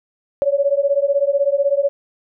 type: beating tone pair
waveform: sine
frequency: 554.4 / 570.4 Hz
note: C#5 / C#5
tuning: 0 / +49 cents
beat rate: 16 Hz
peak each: -17 dBFS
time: 0.42-1.89 s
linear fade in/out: 0 ms
effects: none